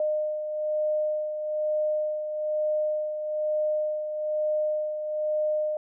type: beating tone pair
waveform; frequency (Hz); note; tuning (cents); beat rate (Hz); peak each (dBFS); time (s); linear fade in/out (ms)
sine; 610 / 611.1; D#5 / D#5; -34 / -31; 1.1; -25 / -34; 0-5.77; 2
effects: none